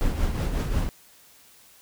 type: noise with tremolo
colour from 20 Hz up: brown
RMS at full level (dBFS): -22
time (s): 0.01-0.89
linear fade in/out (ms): 0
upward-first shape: triangle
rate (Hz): 5.5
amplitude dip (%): 60
effects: white hiss -54 dBFS RMS until 1.81 s